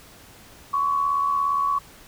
sine tone pair together, 1046.5 / 1123.8 Hz, C6 / C#6, 0 / +23 cents, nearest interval minor second, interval 123 cents, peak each -29 / -20 dBFS, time 0.73-1.79 s, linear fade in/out 10 ms, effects pink hiss -48 dBFS RMS until 2.07 s

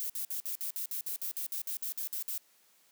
violet noise bursts, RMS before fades -36 dBFS, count 16, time 0-2.377 s, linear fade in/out 0 ms, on 97 ms, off 55 ms, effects white hiss -66 dBFS RMS until 2.91 s + high-pass 200 Hz 12 dB/octave

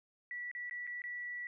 sine tone with dropouts, 1951 Hz, B6, 22 cents flat, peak -39 dBFS, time 0.31-1.47 s, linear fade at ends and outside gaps 1 ms, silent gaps 0.514-0.55 / 0.697-0.71 / 0.868-0.874 / 1.019-1.039 s, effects none

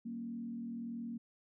sine tone with frequency modulation, 233.1 Hz, A#3, in tune, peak -39 dBFS, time 0.05-1.18 s, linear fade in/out 10 ms, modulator 41.5 Hz, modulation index 0.58, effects none

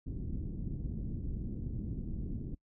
pink low-pass noise, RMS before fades -38 dBFS, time 0.06-2.55 s, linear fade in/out 10 ms, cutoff 280 Hz, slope 24 dB/octave, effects noise-tail reverb RT60 0.1 s tail -24 dB re dry

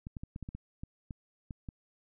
clicks, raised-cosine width 5 ms, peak -28 dBFS, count 11, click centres 0.069 / 0.168 / 0.235 / 0.361 / 0.427 / 0.489 / 0.55 / 0.835 / 1.108 / 1.508 / 1.688 s, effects none

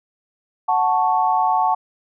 sine chord, F# minor, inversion none, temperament equal, 740 / 880 / 1108.7 Hz, F#5 / A5 / C#6, 0 / 0 / 0 cents, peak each -19 / -18 / -22 dBFS, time 0.68-1.75 s, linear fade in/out 10 ms, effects none

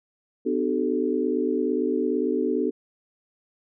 sine tone cluster, 252.2 / 301.2 / 379.2 / 436.8 Hz, B3 / D4 / F#4 / A4, +36 / +44 / +43 / -13 cents, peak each -27 dBFS, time 0.45-2.71 s, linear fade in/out 20 ms, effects none

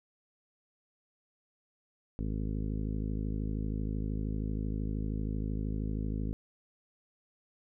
harmonic tone, 52.9 Hz, G#1, 33 cents sharp, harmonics 1 / 2 / 3 / 4 / 5 / 6 / 7 / 8 / 9, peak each -34 / -38 / -40 / -40 / -41 / -50 / -50 / -51 / -54 dBFS, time 2.19-6.33 s, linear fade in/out 0 ms, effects none

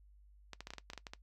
clicks, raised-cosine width 0.2 ms, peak -27 dBFS, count 11, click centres 0.533 / 0.606 / 0.671 / 0.705 / 0.736 / 0.783 / 0.901 / 0.934 / 0.977 / 1.068 / 1.135 s, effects noise-tail reverb RT60 0.1 s tail -19 dB re dry + added 50 Hz sine -59 dBFS peak until 1.22 s

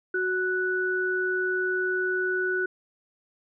sine tone pair together, 370 / 1480 Hz, F#4 / F#6, 0 / 0 cents, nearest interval 2 octaves, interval 2400 cents, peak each -27 / -26 dBFS, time 0.14-2.66 s, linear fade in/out 5 ms, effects none

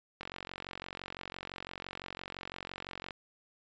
click train, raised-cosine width 0.3 ms, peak -24 dBFS, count 134, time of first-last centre 0.21-3.108 s, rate 45.9 Hz, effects resampled to 16000 Hz

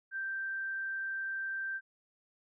sine tone, 1568 Hz, G6, in tune, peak -34 dBFS, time 0.11-1.81 s, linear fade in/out 50 ms, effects none

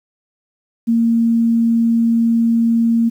sine tone, 230.5 Hz, A#3, 19 cents flat, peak -11 dBFS, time 0.87-3.1 s, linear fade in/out 20 ms, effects 8-bit

